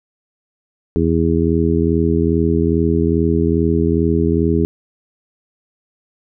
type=harmonic tone; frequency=82.41 Hz; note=E2; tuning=in tune; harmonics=1 / 2 / 3 / 4 / 5; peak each=-19 / -19 / -19 / -19 / -19 dBFS; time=0.96-4.65 s; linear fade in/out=0 ms; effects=none